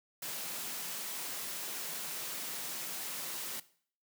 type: high-pass noise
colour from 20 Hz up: white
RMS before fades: -40 dBFS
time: 0.22-3.6 s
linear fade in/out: 5 ms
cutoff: 130 Hz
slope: 96 dB/octave
effects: noise-tail reverb RT60 0.5 s tail -17 dB re dry